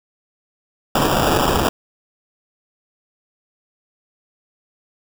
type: noise with sample-and-hold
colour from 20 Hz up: white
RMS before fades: -17 dBFS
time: 0.95-1.69 s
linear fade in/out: 5 ms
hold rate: 2100 Hz
effects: none